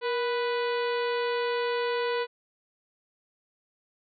harmonic tone with a mistuned harmonic, 493.9 Hz, B4, in tune, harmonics 1 / 2 / 3 / 4 / 5 / 6 / 7 / 8 / 9, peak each -27 / -33 / -37 / -39 / -41 / -43 / -44 / -45 / -46 dBFS, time 0.01-2.27 s, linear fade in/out 50 ms, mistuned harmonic 1, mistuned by -67 cents, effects none

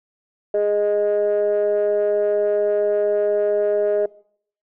triangle ring-modulated tone, 103.83 Hz, G#2, in tune, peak -10 dBFS, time 0.54-4.06 s, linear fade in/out 5 ms, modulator 517 Hz, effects noise-tail reverb RT60 0.6 s tail -23 dB re dry + tanh soft clip ceiling -11 dBFS

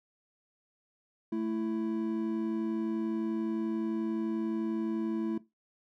triangle tone pair together, 220 / 331.5 Hz, A3 / E4, 0 / +10 cents, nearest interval perfect fifth, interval 710 cents, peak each -31 / -30 dBFS, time 1.32-5.38 s, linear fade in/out 5 ms, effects noise-tail reverb RT60 0.2 s tail -17 dB re dry

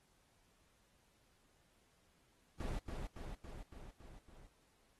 brown noise with echo, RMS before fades -41 dBFS, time 2.6-2.79 s, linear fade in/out 2 ms, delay 280 ms, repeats 6, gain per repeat -3 dB, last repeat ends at 4.47 s, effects pink hiss -74 dBFS RMS until 4.99 s + AAC 32 kbps

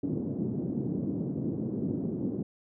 white band-pass noise, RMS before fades -32 dBFS, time 0.03-2.43 s, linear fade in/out 5 ms, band 120 to 320 Hz, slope 24 dB/octave, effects none

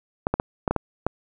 clicks, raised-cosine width 1 ms, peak -7 dBFS, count 7, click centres 0.269 / 0.34 / 0.399 / 0.678 / 0.71 / 0.763 / 1.066 s, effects none

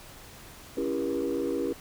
sine chord, C# diminished seventh, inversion none, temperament just, 277.2 / 332.6 / 399.1 / 479 Hz, C#4 / E4 / G4 / Bb4, 0 / +16 / +31 / +47 cents, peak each -31 dBFS, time 0.77-1.73 s, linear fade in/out 5 ms, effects tanh soft clip ceiling -21 dBFS + pink hiss -48 dBFS RMS until 1.8 s

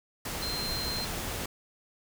sine tone in noise, 4149 Hz, C8, 15 cents flat, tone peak -33 dBFS, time 0.42-1.05 s, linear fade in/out 5 ms, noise pink, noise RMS -35 dBFS, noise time 0.25-1.46 s, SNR -1 dB, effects none

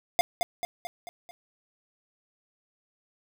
square tone with echo, 705 Hz, F5, 16 cents sharp, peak -19 dBFS, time 0.19-0.21 s, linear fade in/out 0 ms, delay 220 ms, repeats 5, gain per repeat -5 dB, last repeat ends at 1.31 s, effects none

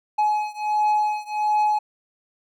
triangle beating tone pair, 845 / 846.4 Hz, G#5 / G#5, +30 / +33 cents, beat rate 1.4 Hz, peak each -20 / -21 dBFS, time 0.18-1.79 s, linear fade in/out 10 ms, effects none

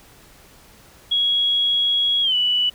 sine tone with pitch glide, 3322 to 2960 Hz, G#7 to F#7, 0 to 0 cents, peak -16 dBFS, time 1.11-2.7 s, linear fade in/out 10 ms, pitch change -200 cents, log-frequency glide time 2.22-2.35 s, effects pink hiss -49 dBFS RMS until 2.74 s

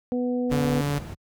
harmonic tone, 247.2 Hz, B3, 2 cents sharp, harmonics 1 / 2 / 3, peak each -24 / -28 / -40 dBFS, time 0.12-0.81 s, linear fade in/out 0 ms
brown noise, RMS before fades -31 dBFS, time 0.49-1.15 s, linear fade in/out 20 ms
sawtooth tone, 143.9 Hz, D3, 35 cents flat, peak -20 dBFS, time 0.51-0.99 s, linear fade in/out 10 ms
effects high-pass 60 Hz 12 dB/octave

